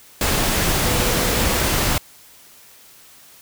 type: tone in noise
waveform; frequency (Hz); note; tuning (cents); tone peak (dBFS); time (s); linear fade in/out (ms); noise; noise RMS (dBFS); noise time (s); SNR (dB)
sine; 494.9; B4; +4; -29; 0.86-1.58; 2; pink; -19; 0.21-1.98; -13
effects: white hiss -47 dBFS RMS until 3.41 s